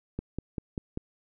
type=click train; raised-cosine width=3 ms; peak=-19 dBFS; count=5; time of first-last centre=0.19-0.974 s; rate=5.1 Hz; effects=none